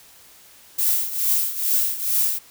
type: noise with tremolo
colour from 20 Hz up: violet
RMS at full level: -18 dBFS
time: 0.78-2.39 s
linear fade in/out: 10 ms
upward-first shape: triangle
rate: 2.3 Hz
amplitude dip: 80%
effects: white hiss -49 dBFS RMS until 2.5 s